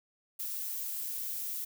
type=noise; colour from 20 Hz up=violet; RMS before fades=-37 dBFS; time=0.39-1.65 s; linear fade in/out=10 ms; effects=none